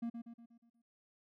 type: tone with echo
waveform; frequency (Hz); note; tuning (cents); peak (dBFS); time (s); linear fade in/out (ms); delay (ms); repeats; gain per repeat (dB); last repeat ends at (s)
triangle; 233.1; A#3; 0; -34; 0.02-0.1; 10; 120; 6; -6; 0.82
effects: none